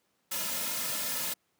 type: noise with comb filter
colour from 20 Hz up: white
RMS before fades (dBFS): -33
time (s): 0.31-1.34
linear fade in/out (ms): 10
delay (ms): 2.6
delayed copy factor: -0.8
effects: pink hiss -74 dBFS RMS until 1.59 s + high-pass 150 Hz 12 dB/octave